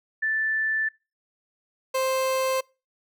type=tone pair in turn; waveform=sine / 30% pulse; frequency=1760 / 524.4 Hz; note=A6 / C5; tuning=0 / +4 cents; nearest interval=octave + major sixth; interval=2096 cents; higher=first; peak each=-22 / -20 dBFS; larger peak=second; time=0.22-0.89 / 1.94-2.61 s; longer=neither; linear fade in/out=10 ms; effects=noise-tail reverb RT60 0.3 s tail -25 dB re dry